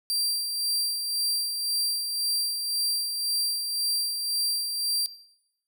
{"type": "tone with tremolo", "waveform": "sawtooth", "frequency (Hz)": 4715, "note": "D8", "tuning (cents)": 6, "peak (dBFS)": -20, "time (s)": [0.1, 5.06], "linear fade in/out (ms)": 0, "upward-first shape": "sine", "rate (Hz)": 1.9, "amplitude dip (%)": 45, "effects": ["noise-tail reverb RT60 0.8 s tail -20 dB re dry"]}